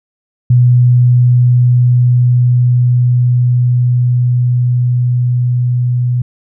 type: tone with level ramp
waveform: sine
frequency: 123.3 Hz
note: B2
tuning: 2 cents flat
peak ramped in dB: -4 to -10 dBFS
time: 0.5-6.22 s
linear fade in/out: 5 ms
effects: none